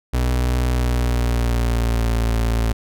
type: tone with pitch glide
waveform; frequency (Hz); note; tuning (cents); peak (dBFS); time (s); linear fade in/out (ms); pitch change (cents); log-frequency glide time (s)
35% pulse; 61.7 to 56.91; B1 to A#1; -1 to -41; -15; 0.13-2.73; 10; -140; 0.66-2.19
effects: none